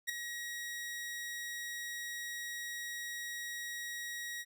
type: tone with ADSR envelope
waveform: sawtooth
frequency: 1900 Hz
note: A#6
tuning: 33 cents sharp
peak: -27 dBFS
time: 0.07-4.45 s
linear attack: 24 ms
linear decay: 6 ms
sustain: -9 dB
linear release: 44 ms
effects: none